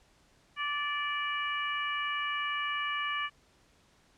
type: harmonic tone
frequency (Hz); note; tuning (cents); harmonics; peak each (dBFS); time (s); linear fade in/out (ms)
583; D5; -13; 2 / 3 / 4 / 5; -34 / -36 / -37 / -38; 0.56-3.3; 50
effects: pink hiss -65 dBFS RMS until 4.17 s + low-pass 8000 Hz 12 dB/octave